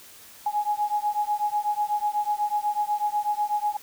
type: beating tone pair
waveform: sine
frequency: 830.6 / 838.7 Hz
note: G#5 / G#5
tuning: 0 / +17 cents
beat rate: 8.1 Hz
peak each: -26 dBFS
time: 0.46-3.77 s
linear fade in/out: 5 ms
effects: white hiss -48 dBFS RMS until 3.82 s